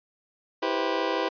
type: chord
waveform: 25% pulse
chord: C major seventh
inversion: first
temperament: just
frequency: 327 / 392.4 / 490.5 / 523.3 Hz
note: E4 / G4 / B4 / C5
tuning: -14 / +2 / -12 / 0 cents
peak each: -27 dBFS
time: 0.62-1.29 s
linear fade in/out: 10 ms
effects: resampled to 11025 Hz